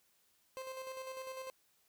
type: tone with tremolo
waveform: 30% pulse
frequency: 523.3 Hz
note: C5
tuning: in tune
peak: -39 dBFS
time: 0.57-1.5 s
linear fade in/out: 0 ms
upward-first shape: square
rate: 10 Hz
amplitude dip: 40%
effects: white hiss -73 dBFS RMS until 1.88 s